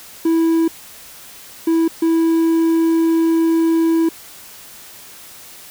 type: tone bursts at uneven times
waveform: triangle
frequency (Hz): 328.2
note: E4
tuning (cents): -8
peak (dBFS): -10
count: 3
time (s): 0.25-0.68 / 1.67-1.88 / 2.02-4.09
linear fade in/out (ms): 5
effects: white hiss -39 dBFS RMS until 5.7 s